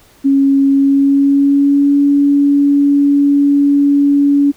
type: tone with pitch glide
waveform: sine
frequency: 275 to 283.9 Hz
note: C#4 to C#4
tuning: -14 to +41 cents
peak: -7 dBFS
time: 0.24-4.52 s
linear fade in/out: 20 ms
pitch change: +55 cents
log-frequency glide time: 0.69-1.97 s
effects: pink hiss -47 dBFS RMS until 4.56 s